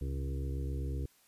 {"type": "harmonic tone with a mistuned harmonic", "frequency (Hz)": 68, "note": "C#2", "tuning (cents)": -33, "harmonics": [1, 2, 4, 5, 6, 7], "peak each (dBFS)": [-34, -40, -46, -48, -50, -51], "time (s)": [0.01, 1.06], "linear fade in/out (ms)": 5, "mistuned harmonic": 1, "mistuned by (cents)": 44, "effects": ["white hiss -66 dBFS RMS until 1.27 s", "resampled to 32000 Hz"]}